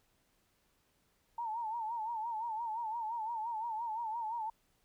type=tone with vibrato; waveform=sine; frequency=904 Hz; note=A5; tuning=47 cents sharp; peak=-35 dBFS; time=1.38-4.5 s; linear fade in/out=5 ms; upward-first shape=sine; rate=5.8 Hz; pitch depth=94 cents each way; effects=pink hiss -74 dBFS RMS until 4.84 s